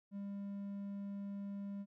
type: tone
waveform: triangle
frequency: 200 Hz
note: G3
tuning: 35 cents sharp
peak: -39 dBFS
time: 0.11-1.86 s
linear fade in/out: 50 ms
effects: none